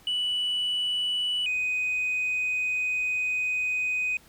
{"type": "tone pair in turn", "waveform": "sine", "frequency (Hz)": [2960, 2500], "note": ["F#7", "D#7"], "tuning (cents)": [0, 8], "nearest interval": "minor third", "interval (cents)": 292, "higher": "first", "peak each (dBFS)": -23, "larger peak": "neither", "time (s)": [[0.07, 1.46], [1.46, 4.17]], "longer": "second", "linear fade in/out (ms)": 2, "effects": ["tanh soft clip ceiling -22 dBFS", "pink hiss -56 dBFS RMS until 4.28 s"]}